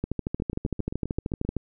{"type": "two click trains", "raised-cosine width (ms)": 3, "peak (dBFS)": [-19, -14], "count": [9, 21], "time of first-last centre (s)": [[0.4, 1.45], [0.04, 1.567]], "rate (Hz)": [7.62, 13.1], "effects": []}